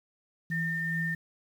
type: tone with tremolo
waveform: sine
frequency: 164.81 Hz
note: E3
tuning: in tune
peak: -30 dBFS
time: 0.5-1.15 s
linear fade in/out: 2 ms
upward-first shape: triangle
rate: 2.5 Hz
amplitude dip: 50%
type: tone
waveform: sine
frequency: 1810 Hz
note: A6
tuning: 48 cents sharp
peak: -30 dBFS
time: 0.51-1.15 s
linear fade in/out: 10 ms
effects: 9-bit